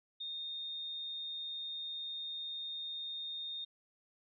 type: tone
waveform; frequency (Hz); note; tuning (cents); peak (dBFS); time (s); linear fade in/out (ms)
sine; 3671; A#7; -27; -39; 0.2-3.65; 10
effects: none